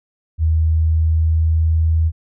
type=tone with pitch glide; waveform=sine; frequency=79.8 to 80.68 Hz; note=D#2 to E2; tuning=+44 to -37 cents; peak=-12 dBFS; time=0.38-2.12 s; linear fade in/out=50 ms; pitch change=+19 cents; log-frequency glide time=0.61-1.98 s; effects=none